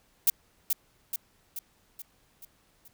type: noise with echo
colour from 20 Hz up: violet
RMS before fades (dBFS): -21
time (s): 0.27-0.3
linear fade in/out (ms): 2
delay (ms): 430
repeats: 6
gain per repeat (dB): -5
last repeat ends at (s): 2.88
effects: pink hiss -66 dBFS RMS until 2.93 s